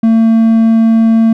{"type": "tone", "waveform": "triangle", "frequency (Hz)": 225.5, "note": "A3", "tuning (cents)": 43, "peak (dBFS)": -3, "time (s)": [0.03, 1.33], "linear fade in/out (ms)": 5, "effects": []}